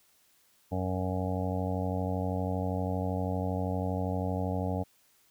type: harmonic tone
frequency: 92.6 Hz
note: F#2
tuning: 2 cents sharp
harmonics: 1 / 2 / 3 / 5 / 6 / 7 / 8 / 9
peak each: -32 / -35 / -37 / -39 / -40 / -40 / -41 / -42 dBFS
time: 0.71-4.84 s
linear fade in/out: 20 ms
effects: white hiss -66 dBFS RMS until 5.3 s